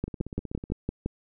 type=two click trains; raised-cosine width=3 ms; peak=-15 / -23 dBFS; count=7 / 11; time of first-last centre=0.04-1.06 / 0.08-0.701 s; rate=5.88 / 16.1 Hz; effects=none